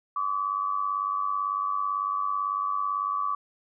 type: tone with amplitude modulation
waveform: sine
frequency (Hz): 1145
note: D6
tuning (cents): -44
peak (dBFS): -22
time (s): 0.16-3.35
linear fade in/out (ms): 5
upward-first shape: sine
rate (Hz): 98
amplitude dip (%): 70
effects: none